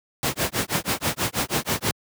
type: noise with tremolo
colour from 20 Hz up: pink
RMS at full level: -21 dBFS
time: 0.23-1.91 s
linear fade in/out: 0 ms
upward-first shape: sine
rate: 6.2 Hz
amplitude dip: 100%
effects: high-pass 100 Hz 12 dB/octave